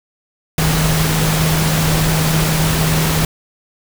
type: tone in noise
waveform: sine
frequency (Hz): 158.1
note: D#3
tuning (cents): +28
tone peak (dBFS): -15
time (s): 0.58-3.25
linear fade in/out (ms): 2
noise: pink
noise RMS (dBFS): -18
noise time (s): 0.58-3.25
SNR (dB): 0
effects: none